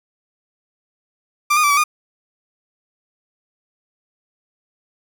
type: tone with pitch steps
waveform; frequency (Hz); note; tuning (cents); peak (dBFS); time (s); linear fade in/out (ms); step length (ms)
30% pulse; 1182 / 1227 / 1164 / 1143 / 1220; D6 / D#6 / D6 / D6 / D#6; +11 / -25 / -16 / -47 / -34; -10; 1.5-1.84; 10; 68
effects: none